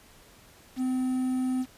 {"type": "tone with quantisation", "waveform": "triangle", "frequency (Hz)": 256.5, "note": "C4", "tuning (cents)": -34, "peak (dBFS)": -23, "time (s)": [0.76, 1.66], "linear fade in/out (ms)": 50, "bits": 8, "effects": ["pink hiss -55 dBFS RMS until 1.77 s", "resampled to 32000 Hz"]}